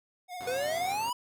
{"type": "tone with vibrato", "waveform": "square", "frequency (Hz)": 722, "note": "F#5", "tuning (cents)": -43, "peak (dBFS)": -38, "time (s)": [0.28, 0.96], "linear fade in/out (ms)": 50, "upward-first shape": "sine", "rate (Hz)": 17, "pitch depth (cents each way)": 41}
{"type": "chord", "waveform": "5% pulse", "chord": "F# suspended fourth", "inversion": "none", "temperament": "equal with one note detuned", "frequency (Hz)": [92.5, 123.47, 135.04], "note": ["F#2", "B2", "C#3"], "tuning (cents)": [0, 0, -45], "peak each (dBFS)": [-36, -38, -37], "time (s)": [0.4, 1.1], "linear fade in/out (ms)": 5}
{"type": "exponential sweep", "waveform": "square", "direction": "up", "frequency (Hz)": [485.3, 1000], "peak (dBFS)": -30, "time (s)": [0.47, 1.13], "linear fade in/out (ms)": 5}
{"effects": []}